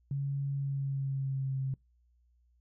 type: tone with pitch glide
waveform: sine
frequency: 139.3 to 133.55 Hz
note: C#3 to C3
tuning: +9 to +36 cents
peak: -30 dBFS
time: 0.11-1.74 s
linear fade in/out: 2 ms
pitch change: -73 cents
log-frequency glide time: 0.54-1.58 s
effects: noise-tail reverb RT60 0.2 s tail -25 dB re dry + added 60 Hz sine -65 dBFS peak until 2.6 s